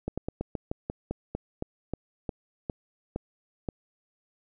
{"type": "slowing click train", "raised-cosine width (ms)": 2, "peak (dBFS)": -17, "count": 15, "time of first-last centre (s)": [0.08, 3.688], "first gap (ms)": 96, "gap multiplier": 1.14, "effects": []}